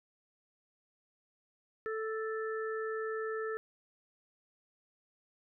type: harmonic tone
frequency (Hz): 440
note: A4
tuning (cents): 0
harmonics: 1 / 3 / 4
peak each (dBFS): -35 / -42 / -43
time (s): 1.86-3.57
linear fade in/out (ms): 0
effects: none